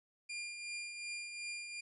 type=tone with tremolo; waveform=sawtooth; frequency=2400 Hz; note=D7; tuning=37 cents sharp; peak=-36 dBFS; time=0.29-1.81 s; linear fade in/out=10 ms; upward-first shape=triangle; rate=2.7 Hz; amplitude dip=50%; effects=resampled to 24000 Hz + 13-bit